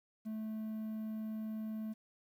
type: tone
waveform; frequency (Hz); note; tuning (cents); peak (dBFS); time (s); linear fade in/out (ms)
triangle; 218; A3; -16; -36; 0.25-1.94; 20
effects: 11-bit